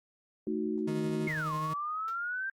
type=chord; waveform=sine; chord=D# diminished; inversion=second; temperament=equal; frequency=220 / 311.1 / 370 Hz; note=A3 / D#4 / F#4; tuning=0 / 0 / 0 cents; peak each=-34 dBFS; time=0.47-1.28 s; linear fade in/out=2 ms
type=tone with tremolo; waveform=40% pulse; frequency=155.56 Hz; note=D#3; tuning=in tune; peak=-33 dBFS; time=0.87-1.74 s; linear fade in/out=10 ms; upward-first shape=sine; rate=12 Hz; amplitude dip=30%
type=exponential two-way sweep; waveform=sine; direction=down then up; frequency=2217 to 1046 to 1590 Hz; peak=-32 dBFS; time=1.27-2.5 s; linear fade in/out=5 ms; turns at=1.53 s
type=tone with exponential decay; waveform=5% pulse; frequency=459.2 Hz; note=A#4; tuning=26 cents flat; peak=-37 dBFS; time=2.08-2.2 s; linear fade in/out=2 ms; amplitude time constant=26 ms
effects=Opus 32 kbps